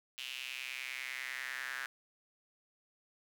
square tone with high-pass filter sweep, 65 Hz, C2, 11 cents flat, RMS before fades -42 dBFS, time 0.18-1.86 s, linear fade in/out 0 ms, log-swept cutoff 2900 to 1600 Hz, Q 4.8, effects none

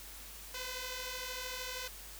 5% pulse beating tone pair, 500 / 513 Hz, B4 / C5, +21 / -34 cents, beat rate 13 Hz, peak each -31 dBFS, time 0.54-1.88 s, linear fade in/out 5 ms, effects added 50 Hz sine -53 dBFS peak until 2.19 s + white hiss -50 dBFS RMS until 2.19 s

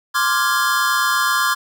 square chord, D half-diminished seventh, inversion third, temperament equal, 1046.5 / 1174.7 / 1396.9 / 1661.2 Hz, C6 / D6 / F6 / Ab6, 0 / 0 / 0 / 0 cents, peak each -22 dBFS, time 0.14-1.55 s, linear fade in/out 20 ms, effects none

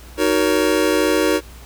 square chord, D# minor seventh, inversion none, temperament just, 311.1 / 373.4 / 466.7 / 560 Hz, D#4 / F#4 / A#4 / C#5, 0 / +16 / +2 / +18 cents, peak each -20 / -21 / -21 / -23 dBFS, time 0.17-1.41 s, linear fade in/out 50 ms, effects added 60 Hz sine -38 dBFS peak until 1.65 s + pink hiss -44 dBFS RMS until 1.65 s

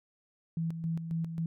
sine tone with tremolo, 164.5 Hz, E3, 3 cents flat, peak -29 dBFS, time 0.57-1.46 s, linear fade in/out 2 ms, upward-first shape square, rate 3.7 Hz, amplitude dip 55%, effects none

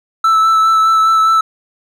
triangle tone with vibrato, 1317 Hz, E6, 2 cents flat, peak -6 dBFS, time 0.24-1.41 s, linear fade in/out 5 ms, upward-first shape sine, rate 4.9 Hz, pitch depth 14 cents each way, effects none

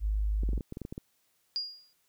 sine tone, 51.91 Hz, G#1, in tune, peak -26 dBFS, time 0-0.61 s, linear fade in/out 50 ms
clicks, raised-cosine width 3 ms, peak -25 dBFS, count 11, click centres 0.434 / 0.49 / 0.532 / 0.578 / 0.608 / 0.724 / 0.771 / 0.817 / 0.851 / 0.925 / 0.979 s
sine tone with exponential decay, 4841 Hz, D#8, 48 cents flat, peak -27 dBFS, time 1.56-1.93 s, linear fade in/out 0 ms, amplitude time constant 79 ms
effects white hiss -72 dBFS RMS until 2.08 s

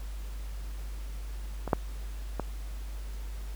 clicks, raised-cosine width 1 ms, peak -20 / -8 / -16 dBFS, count 3, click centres 1.677 / 1.732 / 2.397 s, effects added 50 Hz sine -35 dBFS peak until 3.55 s + pink hiss -52 dBFS RMS until 3.55 s

